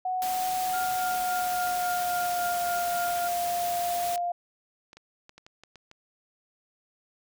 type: tone with pitch glide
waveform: sine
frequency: 740 to 700.9 Hz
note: F#5 to F5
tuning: 0 to +6 cents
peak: -26 dBFS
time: 0.05-4.32 s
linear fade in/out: 5 ms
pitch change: -94 cents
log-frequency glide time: 0.81-2.74 s
type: noise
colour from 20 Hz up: white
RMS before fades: -36 dBFS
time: 0.22-4.16 s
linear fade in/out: 0 ms
type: tone with tremolo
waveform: sine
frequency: 1407 Hz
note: F6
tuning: 12 cents sharp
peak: -32 dBFS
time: 0.73-3.28 s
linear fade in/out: 10 ms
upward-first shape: sine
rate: 3.6 Hz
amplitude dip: 65%
type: clicks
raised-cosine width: 0.2 ms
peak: -31 dBFS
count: 9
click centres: 4.178 / 4.931 / 4.97 / 5.294 / 5.38 / 5.465 / 5.636 / 5.757 / 5.914 s
effects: none